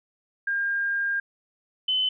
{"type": "tone pair in turn", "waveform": "sine", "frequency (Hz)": [1608, 3035], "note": ["G6", "F#7"], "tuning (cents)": [44, 43], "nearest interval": "major seventh", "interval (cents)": 1099, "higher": "second", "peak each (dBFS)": [-23, -21], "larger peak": "second", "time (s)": [[0.47, 1.2], [1.88, 2.09]], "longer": "first", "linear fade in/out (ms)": 5, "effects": []}